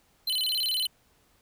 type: tone with vibrato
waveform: square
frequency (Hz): 3520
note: A7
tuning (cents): 0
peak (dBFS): -26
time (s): 0.27-0.87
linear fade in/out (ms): 5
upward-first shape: square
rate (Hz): 18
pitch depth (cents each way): 270
effects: pink hiss -65 dBFS RMS until 1.41 s